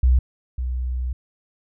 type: tone pair in turn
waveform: sine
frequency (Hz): 62.9 / 62.61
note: B1 / B1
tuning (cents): +32 / +24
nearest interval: unison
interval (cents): 8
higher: first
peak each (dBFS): -12 / -22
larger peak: first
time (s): 0.03-0.19 / 0.58-1.13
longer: second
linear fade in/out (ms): 5
effects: none